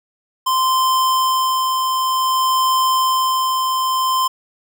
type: tone with tremolo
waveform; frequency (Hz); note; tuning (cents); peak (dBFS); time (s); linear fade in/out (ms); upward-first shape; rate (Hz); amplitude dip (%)
square; 1039; C6; -12; -14; 0.46-4.28; 10; sine; 0.54; 30
effects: none